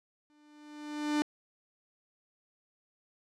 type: tone with exponential growth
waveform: 45% pulse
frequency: 298.1 Hz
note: D4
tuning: 26 cents sharp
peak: -25 dBFS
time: 0.3-1.22 s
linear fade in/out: 0 ms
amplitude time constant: 200 ms
effects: low-pass 7000 Hz 12 dB/octave